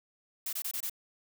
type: noise bursts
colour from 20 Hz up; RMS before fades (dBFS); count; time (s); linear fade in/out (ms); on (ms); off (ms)
blue; -35; 5; 0.46-0.897; 5; 69; 23
effects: none